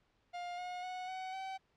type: tone with pitch steps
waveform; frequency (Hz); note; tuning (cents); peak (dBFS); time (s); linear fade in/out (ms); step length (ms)
45% pulse; 706 / 720.4 / 735.1 / 750.1 / 765.5; F5 / F#5 / F#5 / F#5 / G5; +19 / -46 / -11 / +23 / -41; -40; 0.33-1.58; 20; 250
effects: pink hiss -75 dBFS RMS until 1.76 s + low-pass 4000 Hz 12 dB/octave